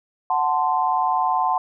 sine chord, F# diminished, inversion none, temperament equal with one note detuned, 740 / 880 / 1039.3 Hz, F#5 / A5 / C6, 0 / 0 / -12 cents, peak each -22 dBFS, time 0.3-1.58 s, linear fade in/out 2 ms, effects none

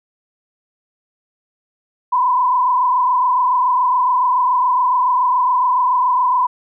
sine tone with frequency modulation, 1002 Hz, B5, 25 cents sharp, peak -12 dBFS, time 2.12-6.47 s, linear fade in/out 10 ms, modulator 27.1 Hz, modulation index 1.3, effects none

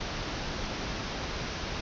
pink low-pass noise, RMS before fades -35 dBFS, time 0-1.81 s, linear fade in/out 10 ms, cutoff 6100 Hz, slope 96 dB/octave, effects none

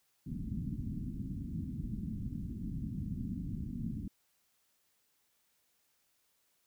white low-pass noise, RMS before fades -39 dBFS, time 0.26-4.08 s, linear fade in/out 5 ms, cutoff 260 Hz, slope 48 dB/octave, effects white hiss -75 dBFS RMS until 6.66 s

